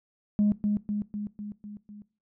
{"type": "tone with echo", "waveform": "sine", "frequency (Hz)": 207.7, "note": "G#3", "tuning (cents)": 0, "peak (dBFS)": -18, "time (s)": [0.39, 0.52], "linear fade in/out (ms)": 0, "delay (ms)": 250, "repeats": 6, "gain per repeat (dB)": -4, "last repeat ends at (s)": 2.02, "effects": ["noise-tail reverb RT60 0.4 s tail -21 dB re dry", "tanh soft clip ceiling -17 dBFS"]}